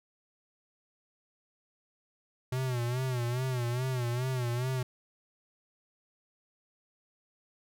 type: tone with vibrato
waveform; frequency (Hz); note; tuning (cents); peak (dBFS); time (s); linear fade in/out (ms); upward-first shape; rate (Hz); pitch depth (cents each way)
square; 124.8; B2; +19; -30; 2.52-4.83; 5; sine; 2.4; 89
effects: none